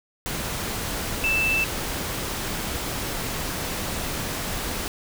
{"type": "tone in noise", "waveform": "sine", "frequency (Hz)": 2647, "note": "E7", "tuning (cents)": 7, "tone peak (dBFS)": -20, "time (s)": [1.24, 1.64], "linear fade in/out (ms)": 0, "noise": "pink", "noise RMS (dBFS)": -29, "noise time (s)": [0.26, 4.88], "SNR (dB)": 6, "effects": []}